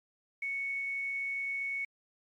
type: tone with quantisation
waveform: sine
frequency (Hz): 2217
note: C#7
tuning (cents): 0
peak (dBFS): -32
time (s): 0.42-1.85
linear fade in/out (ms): 5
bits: 10
effects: MP3 48 kbps

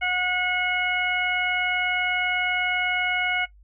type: harmonic tone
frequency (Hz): 728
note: F#5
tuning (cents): -28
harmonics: 1 / 2 / 3 / 4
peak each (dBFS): -29 / -28 / -24 / -33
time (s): 0.01-3.46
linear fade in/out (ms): 20
effects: noise-tail reverb RT60 0.1 s tail -17 dB re dry + added 50 Hz sine -49 dBFS peak until 3.63 s

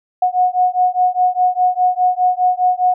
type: beating tone pair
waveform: sine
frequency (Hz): 727 / 731.9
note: F#5 / F#5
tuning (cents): -31 / -19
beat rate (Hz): 4.9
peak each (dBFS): -15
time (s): 0.22-2.94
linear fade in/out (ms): 5
effects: none

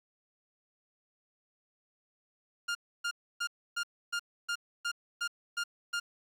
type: tone bursts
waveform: sawtooth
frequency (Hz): 1407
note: F6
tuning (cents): +12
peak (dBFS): -27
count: 10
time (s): 2.68-6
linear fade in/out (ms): 10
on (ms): 71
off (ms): 290
effects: low-pass 8000 Hz 12 dB/octave + 10-bit

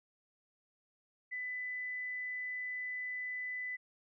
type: tone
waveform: sine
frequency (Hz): 1999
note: B6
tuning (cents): +20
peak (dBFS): -37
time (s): 1.31-3.77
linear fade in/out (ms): 20
effects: none

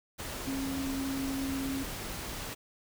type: tone in noise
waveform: sine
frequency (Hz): 270.3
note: C#4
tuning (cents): -44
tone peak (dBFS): -32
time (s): 0.46-1.84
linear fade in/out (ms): 20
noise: pink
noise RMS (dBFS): -39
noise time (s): 0.18-2.55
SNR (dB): +4
effects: none

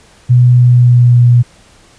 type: tone with pitch glide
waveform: sine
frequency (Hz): 123.47 to 121.28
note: B2 to B2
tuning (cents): 0 to -31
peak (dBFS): -3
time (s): 0.29-1.43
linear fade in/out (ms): 20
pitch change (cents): -31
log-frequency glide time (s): 0.54-1.22
effects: pink hiss -44 dBFS RMS until 1.98 s + resampled to 22050 Hz

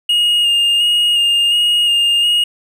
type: tone with vibrato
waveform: triangle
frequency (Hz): 2846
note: F7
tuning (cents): +32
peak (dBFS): -9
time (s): 0.09-2.44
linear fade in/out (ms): 5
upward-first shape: square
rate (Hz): 1.4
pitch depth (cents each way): 16
effects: none

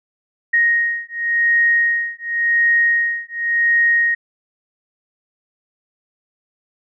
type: beating tone pair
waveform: sine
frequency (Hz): 1870 / 1870.91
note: A#6 / A#6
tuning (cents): +5 / +6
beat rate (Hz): 0.91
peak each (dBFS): -17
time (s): 0.53-4.15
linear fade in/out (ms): 10
effects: none

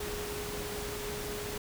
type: tone in noise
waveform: sine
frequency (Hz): 415.3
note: G#4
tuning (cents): 0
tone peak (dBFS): -39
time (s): 0-1.58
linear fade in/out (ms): 5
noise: pink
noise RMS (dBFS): -39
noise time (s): 0-1.58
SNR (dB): -3
effects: none

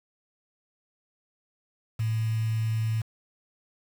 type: tone with quantisation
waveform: sine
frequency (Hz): 111.3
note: A2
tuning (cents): +20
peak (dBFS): -24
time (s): 1.99-3.02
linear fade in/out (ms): 10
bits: 7
effects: none

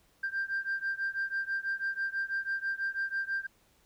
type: beating tone pair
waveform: sine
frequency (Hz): 1580 / 1586.1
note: G6 / G6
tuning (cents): +13 / +20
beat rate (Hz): 6.1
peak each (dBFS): -32 / -33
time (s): 0.23-3.47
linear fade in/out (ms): 10
effects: tanh soft clip ceiling -26 dBFS + pink hiss -67 dBFS RMS until 3.85 s

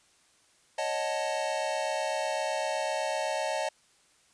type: chord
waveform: square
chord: D# half-diminished seventh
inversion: third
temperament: equal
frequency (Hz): 554.4 / 622.3 / 740 / 880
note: C#5 / D#5 / F#5 / A5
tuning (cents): 0 / 0 / 0 / 0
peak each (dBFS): -36 / -33 / -38 / -35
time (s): 0.78-3.69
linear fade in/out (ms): 5
effects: white hiss -64 dBFS RMS until 4.33 s + resampled to 22050 Hz

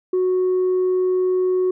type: tone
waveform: sine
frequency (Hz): 368.3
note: F#4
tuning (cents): -8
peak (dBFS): -14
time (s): 0.13-1.71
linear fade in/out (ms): 5
effects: tanh soft clip ceiling -14 dBFS

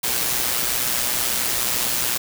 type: noise with amplitude modulation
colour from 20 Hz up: white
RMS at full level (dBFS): -20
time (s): 0.03-2.18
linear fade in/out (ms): 10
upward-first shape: sine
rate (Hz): 122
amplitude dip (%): 50
effects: none

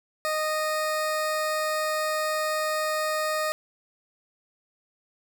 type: tone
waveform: 20% pulse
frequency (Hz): 619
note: D#5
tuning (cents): -9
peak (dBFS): -20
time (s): 0.25-3.52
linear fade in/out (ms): 0
effects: none

